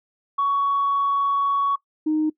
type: tone pair in turn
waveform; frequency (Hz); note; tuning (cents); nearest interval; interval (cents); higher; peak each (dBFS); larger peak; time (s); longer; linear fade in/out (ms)
sine; 1119 / 309.3; C#6 / D#4; +16 / -10; octave + minor seventh; 2226; first; -17; neither; 0.38-1.76 / 2.06-2.3; first; 10
effects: noise-tail reverb RT60 0.1 s tail -21 dB re dry + tanh soft clip ceiling -14 dBFS